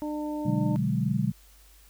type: harmonic tone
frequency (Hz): 300.1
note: D4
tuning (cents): +38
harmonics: 1 / 2 / 3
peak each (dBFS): -30 / -37 / -39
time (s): 0.02-0.76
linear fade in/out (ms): 0
type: chord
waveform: sine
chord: G# half-diminished seventh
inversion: first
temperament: equal with one note detuned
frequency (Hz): 123.47 / 147.43 / 185 / 207.7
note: B2 / D3 / F#3 / G#3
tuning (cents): 0 / +7 / 0 / 0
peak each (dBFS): -29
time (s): 0.45-1.32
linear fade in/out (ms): 10
effects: added 50 Hz sine -54 dBFS peak until 1.89 s + white hiss -58 dBFS RMS until 1.89 s